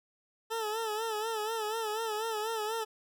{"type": "tone with vibrato", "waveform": "20% pulse", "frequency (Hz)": 438.7, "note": "A4", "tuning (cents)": -5, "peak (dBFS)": -27, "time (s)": [0.5, 2.85], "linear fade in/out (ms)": 20, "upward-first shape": "sine", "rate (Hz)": 4.1, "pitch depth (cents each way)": 73, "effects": []}